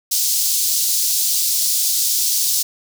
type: high-pass noise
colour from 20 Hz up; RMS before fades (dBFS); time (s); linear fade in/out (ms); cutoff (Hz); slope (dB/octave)
pink; -18; 0.11-2.63; 10; 4600; 24
effects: none